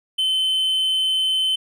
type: tone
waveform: triangle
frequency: 3064 Hz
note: G7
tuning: 40 cents flat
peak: -16 dBFS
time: 0.18-1.56 s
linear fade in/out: 10 ms
effects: none